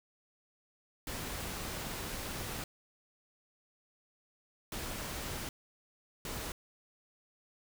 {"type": "noise bursts at uneven times", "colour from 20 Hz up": "pink", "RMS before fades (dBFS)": -40, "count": 3, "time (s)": [[1.07, 2.64], [4.72, 5.49], [6.25, 6.52]], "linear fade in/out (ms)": 2, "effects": []}